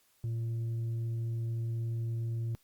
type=tone with tanh clipping; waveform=sine; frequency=115 Hz; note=A#2; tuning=23 cents flat; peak=-32 dBFS; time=0.24-2.55 s; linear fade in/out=0 ms; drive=3 dB; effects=white hiss -69 dBFS RMS until 2.63 s + Opus 48 kbps